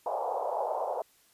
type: band-pass noise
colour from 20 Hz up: white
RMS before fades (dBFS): -32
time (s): 0.06-1.02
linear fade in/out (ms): 2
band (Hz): 470 to 920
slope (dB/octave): 48
effects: white hiss -64 dBFS RMS until 1.33 s + resampled to 32000 Hz